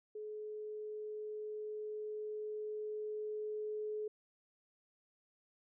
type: tone with level ramp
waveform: sine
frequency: 426 Hz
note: G#4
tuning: 44 cents sharp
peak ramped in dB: -42 to -37 dBFS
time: 0.15-4.08 s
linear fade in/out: 5 ms
effects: none